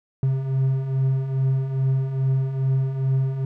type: beating tone pair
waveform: triangle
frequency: 131.4 / 133.8 Hz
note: C3 / C3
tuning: +8 / +39 cents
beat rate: 2.4 Hz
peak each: -25 / -18 dBFS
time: 0.23-3.45 s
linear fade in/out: 2 ms
effects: none